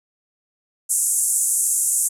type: band-pass noise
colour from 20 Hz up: pink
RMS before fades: -20 dBFS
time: 0.89-2.09 s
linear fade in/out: 20 ms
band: 7300 to 11000 Hz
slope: 48 dB/octave
effects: none